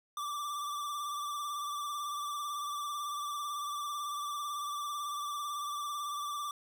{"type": "tone with vibrato", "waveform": "square", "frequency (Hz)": 1170, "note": "D6", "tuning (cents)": -7, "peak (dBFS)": -36, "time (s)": [0.17, 6.51], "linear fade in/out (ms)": 2, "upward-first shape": "sine", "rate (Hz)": 18, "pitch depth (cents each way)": 40, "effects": []}